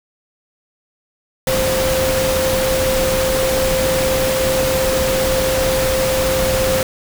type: tone in noise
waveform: sine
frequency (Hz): 523.3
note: C5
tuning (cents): 0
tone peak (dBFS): -16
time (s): 1.47-6.83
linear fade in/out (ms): 2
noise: pink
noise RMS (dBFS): -20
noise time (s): 1.47-6.83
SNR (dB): +1
effects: none